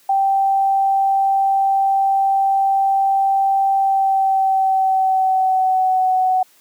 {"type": "tone with pitch glide", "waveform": "sine", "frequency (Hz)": [781, 746.2], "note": ["G5", "F#5"], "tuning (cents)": [-7, 14], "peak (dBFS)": -13, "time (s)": [0.09, 6.43], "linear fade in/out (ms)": 5, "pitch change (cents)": -79, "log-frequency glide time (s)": [3.75, 6.12], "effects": ["white hiss -53 dBFS RMS until 6.6 s", "high-pass 200 Hz 12 dB/octave"]}